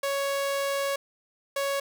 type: tone pair in turn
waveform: sawtooth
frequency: 556 / 556 Hz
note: C#5 / C#5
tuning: +5 / +5 cents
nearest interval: unison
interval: 0 cents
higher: neither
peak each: -22 dBFS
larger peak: neither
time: 0.03-0.96 / 1.56-1.8 s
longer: first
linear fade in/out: 5 ms
effects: none